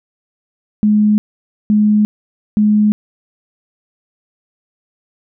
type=tone bursts; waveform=sine; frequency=210.7 Hz; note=G#3; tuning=25 cents sharp; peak=-8 dBFS; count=3; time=0.83-2.92 s; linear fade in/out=0 ms; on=350 ms; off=520 ms; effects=none